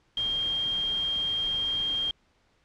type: tone in noise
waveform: sine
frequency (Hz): 3207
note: G7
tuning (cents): +39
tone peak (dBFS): -25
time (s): 0.17-2.11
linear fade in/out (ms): 2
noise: pink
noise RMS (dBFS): -43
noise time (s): 0.17-2.11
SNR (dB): +15
effects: pink hiss -67 dBFS RMS until 2.64 s + low-pass 5000 Hz 12 dB/octave